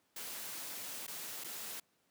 white noise with dropouts, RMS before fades -44 dBFS, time 0.16-1.8 s, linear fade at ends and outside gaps 5 ms, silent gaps 1.067-1.078 / 1.439-1.443 s, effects pink hiss -75 dBFS RMS until 2.1 s + high-pass 150 Hz 12 dB/octave

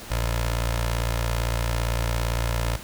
15% pulse tone with notch filter, 57.7 Hz, A#1, 17 cents flat, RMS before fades -25 dBFS, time 0.1-2.77 s, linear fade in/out 10 ms, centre 220 Hz, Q 0.53, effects pink hiss -40 dBFS RMS until 2.83 s

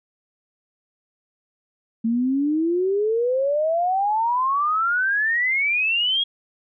sine exponential sweep, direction up, 222.8 to 3322 Hz, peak -18 dBFS, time 2.04-6.24 s, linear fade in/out 10 ms, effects none

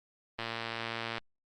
click train, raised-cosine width 0.3 ms, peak -19 dBFS, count 92, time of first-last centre 0.39-1.181 s, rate 115 Hz, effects Opus 24 kbps

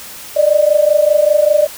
sine tone pair together, 587.3 / 612.4 Hz, D5 / D#5, 0 / -28 cents, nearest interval minor second, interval 72 cents, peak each -11 dBFS, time 0.36-1.67 s, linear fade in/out 10 ms, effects white hiss -32 dBFS RMS until 1.77 s

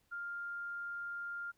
sine tone, 1400 Hz, F6, 4 cents sharp, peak -39 dBFS, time 0.11-1.52 s, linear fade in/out 20 ms, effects pink hiss -75 dBFS RMS until 1.57 s

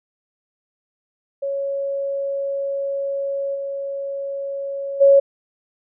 sine tone with level steps, 554.4 Hz, C#5, in tune, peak -21 / -24 / -8 dBFS, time 1.42-5.2 s, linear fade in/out 10 ms, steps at 3.54 / 5 s, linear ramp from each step 20 ms, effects none

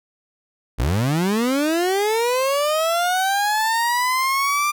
30% pulse linear sweep, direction up, 49.95 to 1194 Hz, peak -15 dBFS, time 0.78-4.72 s, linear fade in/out 20 ms, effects none

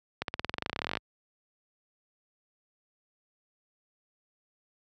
accelerating click train, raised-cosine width 0.3 ms, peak -14 dBFS, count 22, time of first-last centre 0.22-0.972 s, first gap 62 ms, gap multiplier 0.94, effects high-pass 60 Hz 12 dB/octave

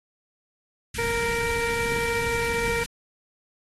pink band-stop noise, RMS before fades -33 dBFS, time 0.94-2.86 s, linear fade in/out 5 ms, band 270 to 1500 Hz, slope 48 dB/octave
harmonic tone, 466.2 Hz, A#4, in tune, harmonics 1 / 2 / 3 / 4 / 5, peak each -27 / -32 / -37 / -33 / -31 dBFS, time 0.98-2.84 s, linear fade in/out 10 ms
clicks, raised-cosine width 3 ms, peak -22 dBFS, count 3, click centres 1.92 / 1.963 / 2.68 s
effects AAC 32 kbps

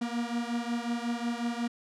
45% pulse beating tone pair, 234.6 / 240.1 Hz, A#3 / B3, +11 / -49 cents, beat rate 5.5 Hz, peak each -32 / -34 dBFS, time 0.01-1.68 s, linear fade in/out 10 ms, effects low-pass 7000 Hz 12 dB/octave

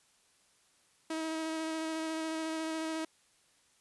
sawtooth tone with vibrato, 319.6 Hz, D#4, 47 cents sharp, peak -30 dBFS, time 1.1-3.05 s, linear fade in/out 5 ms, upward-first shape square, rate 14 Hz, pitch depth 11 cents each way, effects white hiss -68 dBFS RMS until 3.8 s + resampled to 24000 Hz

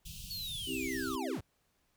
pink band-stop noise, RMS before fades -46 dBFS, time 0.05-1.16 s, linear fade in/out 10 ms, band 190 to 2600 Hz, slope 96 dB/octave
square linear sweep, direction down, 4484 to 49 Hz, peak -39 dBFS, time 0.3-1.41 s, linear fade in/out 10 ms
sine chord, C major, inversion none, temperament just, 261.6 / 327 / 392.4 Hz, C4 / E4 / G4, 0 / -14 / +2 cents, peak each -38 / -40 / -41 dBFS, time 0.66-1.39 s, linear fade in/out 50 ms
effects pink hiss -75 dBFS RMS until 1.96 s

